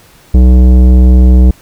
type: tone with tanh clipping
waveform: triangle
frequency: 62.6 Hz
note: B1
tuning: 24 cents sharp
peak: -3 dBFS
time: 0.34-1.51 s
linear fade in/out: 5 ms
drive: 18 dB
effects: pink hiss -42 dBFS RMS until 1.61 s